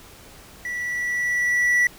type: tone with level ramp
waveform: triangle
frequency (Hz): 1953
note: B6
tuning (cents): -20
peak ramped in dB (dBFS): -25 to -13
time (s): 0.65-1.87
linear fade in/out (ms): 2
effects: pink hiss -46 dBFS RMS until 1.98 s